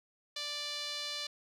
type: tone with band-pass filter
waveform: sawtooth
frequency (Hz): 587.3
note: D5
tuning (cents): 0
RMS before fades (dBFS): -39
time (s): 0.36-1.27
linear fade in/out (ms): 5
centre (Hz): 4100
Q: 2.8
effects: none